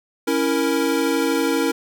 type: chord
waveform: square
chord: A# diminished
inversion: first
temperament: equal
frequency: 277.2 / 329.6 / 466.2 Hz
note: C#4 / E4 / A#4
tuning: 0 / 0 / 0 cents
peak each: -23 dBFS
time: 0.27-1.72 s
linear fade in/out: 10 ms
effects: none